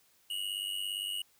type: tone with amplitude modulation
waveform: square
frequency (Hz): 2891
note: F#7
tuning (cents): -41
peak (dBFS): -31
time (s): 0.3-1.22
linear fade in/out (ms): 5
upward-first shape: sine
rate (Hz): 97.5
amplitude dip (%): 80
effects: white hiss -67 dBFS RMS until 1.39 s